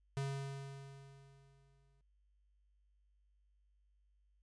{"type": "tone with exponential decay", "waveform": "square", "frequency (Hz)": 137.7, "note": "C#3", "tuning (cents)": -11, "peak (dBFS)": -36, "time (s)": [0.17, 2.01], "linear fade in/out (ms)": 0, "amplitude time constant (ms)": 400, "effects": ["added 50 Hz sine -70 dBFS peak until 4.42 s", "resampled to 22050 Hz"]}